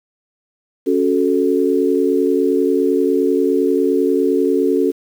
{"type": "chord", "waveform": "sine", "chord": "F# minor", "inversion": "second", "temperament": "equal", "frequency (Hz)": [277.2, 370, 440], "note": ["C#4", "F#4", "A4"], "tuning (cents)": [0, 0, 0], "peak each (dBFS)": -17, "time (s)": [0.86, 4.92], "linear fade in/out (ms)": 20, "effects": ["7-bit"]}